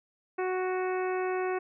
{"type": "harmonic tone", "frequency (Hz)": 370, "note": "F#4", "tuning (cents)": 0, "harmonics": [1, 2, 3, 4, 5, 6, 7], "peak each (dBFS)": [-29, -35, -39, -41, -43, -45, -46], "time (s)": [0.38, 1.59], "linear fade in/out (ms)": 10, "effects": []}